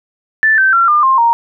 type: tone with pitch steps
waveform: sine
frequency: 1760 / 1550 / 1365 / 1202.1 / 1058.7 / 932.3 Hz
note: A6 / G6 / F6 / D6 / C6 / A#5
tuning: 0 / -20 / -40 / +40 / +20 / 0 cents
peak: -7 dBFS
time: 0.43-1.33 s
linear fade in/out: 0 ms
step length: 150 ms
effects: none